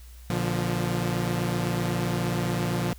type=chord; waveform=sawtooth; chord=Bb major; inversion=none; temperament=equal with one note detuned; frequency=119.2 / 146.83 / 174.61 Hz; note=Bb2 / D3 / F3; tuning=+39 / 0 / 0 cents; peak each=-25 / -28 / -24 dBFS; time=0.3-2.93 s; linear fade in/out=0 ms; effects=added 60 Hz sine -43 dBFS peak until 2.98 s + white hiss -55 dBFS RMS until 2.98 s